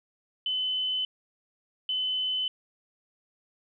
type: tone pair in turn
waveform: sine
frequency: 3029 / 3029 Hz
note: F#7 / F#7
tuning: +40 / +40 cents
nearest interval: unison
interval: 0 cents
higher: neither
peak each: -26 dBFS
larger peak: neither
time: 0.46-1.05 / 1.89-2.48 s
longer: neither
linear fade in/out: 2 ms
effects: none